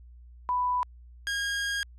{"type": "tone pair in turn", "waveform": ["sine", "sawtooth"], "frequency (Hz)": [992, 1628.2], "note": ["B5", "G#6"], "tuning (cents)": [7, -35], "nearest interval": "major sixth", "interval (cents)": 858, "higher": "second", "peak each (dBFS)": -24, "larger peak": "neither", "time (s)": [[0.49, 0.83], [1.27, 1.83]], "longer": "second", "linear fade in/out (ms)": 0, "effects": ["added 60 Hz sine -47 dBFS peak until 1.98 s", "low-pass 8000 Hz 12 dB/octave"]}